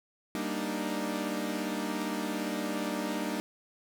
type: chord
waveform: sawtooth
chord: Eb major seventh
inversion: first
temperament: equal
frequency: 196 / 233.1 / 293.7 / 311.1 Hz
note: G3 / Bb3 / D4 / Eb4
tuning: 0 / 0 / 0 / 0 cents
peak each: -33 dBFS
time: 0.35-3.4 s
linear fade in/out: 0 ms
effects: none